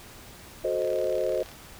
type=chord; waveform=sine; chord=F# diminished seventh; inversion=none; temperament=equal with one note detuned; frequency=367.7 / 440 / 523.3 / 622.3 Hz; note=F#4 / A4 / C5 / Eb5; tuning=-11 / 0 / 0 / 0 cents; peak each=-31 / -32 / -28 / -29 dBFS; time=0.64-1.43 s; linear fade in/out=5 ms
type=click train; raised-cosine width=0.2 ms; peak=-27 dBFS; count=26; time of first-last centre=0.82-1.516 s; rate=35.9 Hz
effects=pink hiss -47 dBFS RMS until 1.79 s